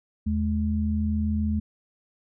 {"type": "tone pair together", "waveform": "sine", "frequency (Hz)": [79.67, 212.7], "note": ["D#2", "G#3"], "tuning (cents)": [42, 42], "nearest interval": "octave + perfect fourth", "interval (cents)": 1700, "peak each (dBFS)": -25, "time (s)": [0.26, 1.6], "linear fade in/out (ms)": 10, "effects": []}